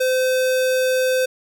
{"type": "tone", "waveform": "square", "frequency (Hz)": 514, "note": "C5", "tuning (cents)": -31, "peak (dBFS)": -17, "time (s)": [0, 1.26], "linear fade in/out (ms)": 10, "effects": []}